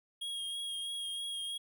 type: tone with vibrato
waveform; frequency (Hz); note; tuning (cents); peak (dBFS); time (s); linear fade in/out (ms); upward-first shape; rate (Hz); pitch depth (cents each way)
square; 3271; G#7; -27; -37; 0.21-1.58; 10; sine; 3.1; 20
effects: none